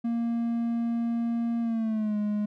triangle tone with pitch glide, 233.1 to 208.9 Hz, A#3 to G#3, 0 to +10 cents, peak -23 dBFS, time 0.04-2.46 s, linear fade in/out 10 ms, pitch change -190 cents, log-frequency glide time 1.61-2.17 s, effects none

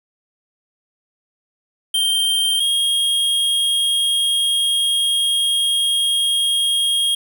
square tone pair in turn, 3157 / 3255 Hz, G7 / G#7, +12 / -36 cents, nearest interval minor second, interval 52 cents, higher second, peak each -16 dBFS, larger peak neither, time 1.94-2.6 / 2.6-7.15 s, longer second, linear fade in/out 5 ms, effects none

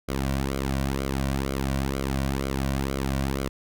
sawtooth tone with flanger, 67.6 Hz, C#2, 43 cents flat, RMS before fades -27 dBFS, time 0.08-3.49 s, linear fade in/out 10 ms, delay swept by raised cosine 1.1 to 2.4 ms, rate 2.1 Hz, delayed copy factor -0.75, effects none

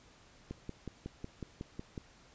click train, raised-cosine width 3 ms, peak -27 dBFS, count 9, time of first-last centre 0.51-1.978 s, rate 5.45 Hz, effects pink hiss -61 dBFS RMS until 2.34 s + resampled to 16000 Hz

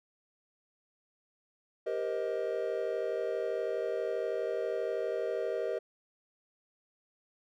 triangle chord, C minor seventh, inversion second, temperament just, 392.4 / 470.9 / 523.3 / 627.9 Hz, G4 / Bb4 / C5 / Eb5, +2 / +18 / 0 / +16 cents, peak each -35 / -33 / -37 / -34 dBFS, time 1.86-5.79 s, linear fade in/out 10 ms, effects none

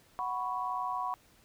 sine chord, F# suspended fourth, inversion none, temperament equal, 740 / 987.8 / 1108.7 Hz, F#5 / B5 / C#6, 0 / 0 / 0 cents, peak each -37 / -35 / -36 dBFS, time 0.19-1.14 s, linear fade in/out 0 ms, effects pink hiss -63 dBFS RMS until 1.44 s

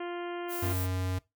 harmonic tone, 349.2 Hz, F4, in tune, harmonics 1 / 2 / 3 / 4 / 5 / 6 / 7 / 8 / 9, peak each -35 / -41 / -45 / -47 / -49 / -51 / -52 / -53 / -54 dBFS, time 0-0.73 s, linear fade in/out 5 ms
violet noise, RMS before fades -38 dBFS, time 0.48-0.88 s, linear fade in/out 50 ms
square tone, 92.5 Hz, F#2, in tune, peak -30 dBFS, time 0.62-1.19 s, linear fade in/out 10 ms
sine tone with exponential decay, 242 Hz, B3, 35 cents flat, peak -36 dBFS, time 0.66-0.78 s, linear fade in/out 0 ms, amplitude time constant 24 ms
effects noise-tail reverb RT60 0.2 s tail -20 dB re dry

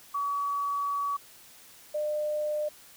sine tone pair in turn, 1136 / 601.8 Hz, C#6 / D5, +42 / +42 cents, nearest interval major seventh, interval 1100 cents, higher first, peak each -27 dBFS, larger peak neither, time 0.14-1.17 / 1.94-2.69 s, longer first, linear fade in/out 10 ms, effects white hiss -53 dBFS RMS until 2.96 s

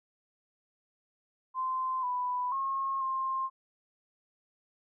sine tone with pitch steps, 1037 / 992 / 1081 / 1059 Hz, C6 / B5 / C#6 / C6, -16 / +7 / -44 / +21 cents, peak -29 dBFS, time 1.54-3.5 s, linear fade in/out 50 ms, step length 490 ms, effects none

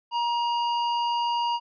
square tone, 947 Hz, A#5, 27 cents sharp, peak -24 dBFS, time 0.11-1.6 s, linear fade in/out 50 ms, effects resampled to 11025 Hz

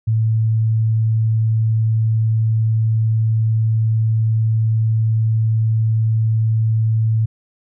sine tone, 111.1 Hz, A2, 17 cents sharp, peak -13 dBFS, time 0.07-7.26 s, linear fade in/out 10 ms, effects none

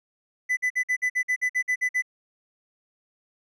triangle tone bursts, 2000 Hz, B6, 21 cents sharp, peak -19 dBFS, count 12, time 0.49-2.023 s, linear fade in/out 20 ms, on 81 ms, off 51 ms, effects resampled to 32000 Hz

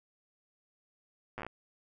slowing click train, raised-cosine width 0.5 ms, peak -25 dBFS, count 8, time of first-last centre 1.38-1.466 s, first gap 8 ms, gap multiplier 1.14, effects none

